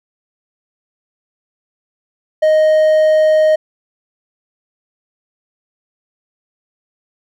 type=tone; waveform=triangle; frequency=622.3 Hz; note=D#5; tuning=in tune; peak=-6 dBFS; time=2.42-3.56 s; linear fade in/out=10 ms; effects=none